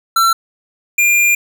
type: tone pair in turn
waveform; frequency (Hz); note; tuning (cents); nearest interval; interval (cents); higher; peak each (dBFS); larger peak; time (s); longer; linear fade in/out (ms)
square; 1347 / 2400; E6 / D7; +37 / +37; minor seventh; 1000; second; -10; neither; 0.16-0.33 / 0.98-1.35; second; 5
effects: none